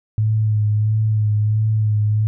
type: tone with vibrato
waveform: sine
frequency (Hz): 107.3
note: A2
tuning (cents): -43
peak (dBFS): -14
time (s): 0.18-2.27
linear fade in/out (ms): 0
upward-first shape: sine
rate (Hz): 1.5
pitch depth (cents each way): 30
effects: none